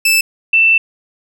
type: tone pair in turn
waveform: sawtooth / sine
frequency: 2637 / 2668 Hz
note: E7 / E7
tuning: 0 / +20 cents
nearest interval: unison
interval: 20 cents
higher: second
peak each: -6 / -7 dBFS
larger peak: first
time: 0.05-0.21 / 0.53-0.78 s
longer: second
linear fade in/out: 5 ms
effects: none